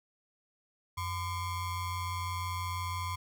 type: ring-modulated tone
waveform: square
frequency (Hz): 554.4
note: C#5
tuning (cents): 0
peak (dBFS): -31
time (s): 0.97-3.16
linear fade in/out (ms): 10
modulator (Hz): 465
effects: none